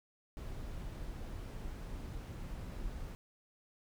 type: noise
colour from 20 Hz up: brown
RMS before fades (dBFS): -43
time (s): 0.37-3.15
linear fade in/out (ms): 0
effects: none